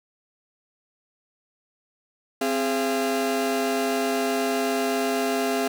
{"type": "tone cluster", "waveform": "40% pulse", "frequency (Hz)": [261.9, 412.7, 681], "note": ["C4", "G#4", "F5"], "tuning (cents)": [2, -11, -44], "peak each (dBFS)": -26, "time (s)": [2.41, 5.68], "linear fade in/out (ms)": 5, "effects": []}